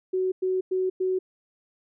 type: tone bursts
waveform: sine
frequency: 372.9 Hz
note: F#4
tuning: 14 cents sharp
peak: -22 dBFS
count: 4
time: 0.13-1.19 s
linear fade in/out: 10 ms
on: 190 ms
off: 100 ms
effects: none